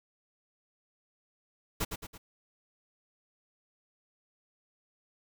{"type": "noise with echo", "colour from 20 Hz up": "pink", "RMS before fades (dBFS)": -31, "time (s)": [1.8, 1.85], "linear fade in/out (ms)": 10, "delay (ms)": 110, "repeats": 3, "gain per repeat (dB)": -6, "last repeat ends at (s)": 2.18, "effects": []}